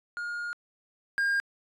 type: tone pair in turn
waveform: triangle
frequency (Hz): 1424 / 1612.1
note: F6 / G6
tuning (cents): +33 / +48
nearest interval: major second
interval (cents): 215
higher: second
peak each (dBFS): -30 / -22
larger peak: second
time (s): 0.17-0.53 / 1.18-1.4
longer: first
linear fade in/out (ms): 0
effects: resampled to 24000 Hz